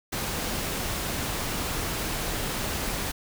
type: noise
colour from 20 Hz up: pink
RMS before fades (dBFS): -30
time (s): 0.12-3.12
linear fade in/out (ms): 10
effects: none